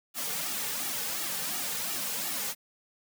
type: noise with flanger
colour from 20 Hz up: white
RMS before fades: -33 dBFS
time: 0.14-2.55 s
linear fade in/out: 50 ms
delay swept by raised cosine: 1.9 to 3.1 ms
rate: 2.8 Hz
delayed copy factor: -0.75
effects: high-pass 150 Hz 12 dB/octave